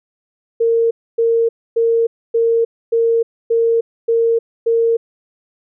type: tone bursts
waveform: sine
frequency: 460 Hz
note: A#4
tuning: 23 cents flat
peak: -11 dBFS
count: 8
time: 0.6-4.97 s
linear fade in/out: 10 ms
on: 310 ms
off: 270 ms
effects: none